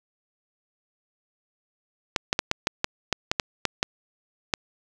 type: clicks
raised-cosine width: 0.2 ms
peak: -4 dBFS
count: 12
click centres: 2.162 / 2.329 / 2.391 / 2.514 / 2.671 / 2.844 / 3.127 / 3.315 / 3.398 / 3.653 / 3.829 / 4.538 s
effects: none